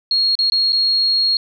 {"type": "tone with dropouts", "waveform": "sine", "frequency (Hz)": 4287, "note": "C8", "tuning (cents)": 41, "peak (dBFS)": -13, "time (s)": [0.11, 1.37], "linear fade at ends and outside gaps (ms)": 2, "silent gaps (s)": [[0.353, 0.389], [0.5, 0.52], [0.723, 0.729]], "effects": []}